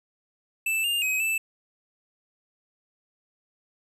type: tone with pitch steps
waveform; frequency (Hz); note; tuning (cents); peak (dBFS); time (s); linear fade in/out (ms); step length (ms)
square; 2643 / 2807 / 2532 / 2640; E7 / F7 / D#7 / E7; +4 / +8 / +30 / +2; -24; 0.66-1.38; 5; 180
effects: none